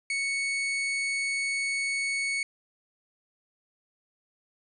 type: tone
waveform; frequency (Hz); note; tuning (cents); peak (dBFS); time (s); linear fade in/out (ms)
40% pulse; 2217; C#7; 0; -26; 0.1-2.43; 2
effects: resampled to 24000 Hz